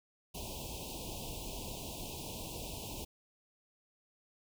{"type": "band-stop noise", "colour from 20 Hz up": "pink", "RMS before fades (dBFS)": -43, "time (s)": [0.34, 3.05], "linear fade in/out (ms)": 10, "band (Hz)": [1000, 2500], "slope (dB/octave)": 96, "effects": []}